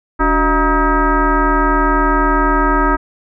sine tone with frequency modulation, 616 Hz, D#5, 17 cents flat, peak -10 dBFS, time 0.19-2.97 s, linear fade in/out 20 ms, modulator 328 Hz, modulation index 2.8, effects none

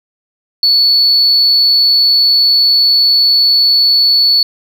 sine tone, 4435 Hz, C#8, in tune, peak -5 dBFS, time 0.63-4.43 s, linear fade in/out 2 ms, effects tanh soft clip ceiling -3 dBFS

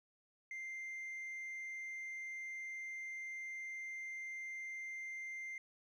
sine tone, 2093 Hz, C7, in tune, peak -40 dBFS, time 0.51-5.58 s, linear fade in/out 2 ms, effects tanh soft clip ceiling -42 dBFS + 13-bit

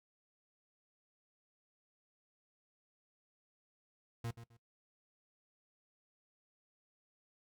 40% pulse tone with echo, 116.54 Hz, A#2, in tune, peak -37 dBFS, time 4.24-4.31 s, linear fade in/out 5 ms, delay 130 ms, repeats 2, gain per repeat -12 dB, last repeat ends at 4.57 s, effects noise-tail reverb RT60 0.1 s tail -18 dB re dry

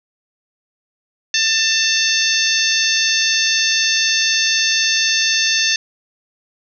harmonic tone, 892 Hz, A5, 23 cents sharp, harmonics 2 / 3 / 4 / 5 / 6 / 7, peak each -21 / -21 / -21 / -21 / -21 / -21 dBFS, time 1.34-5.76 s, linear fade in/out 2 ms, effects none

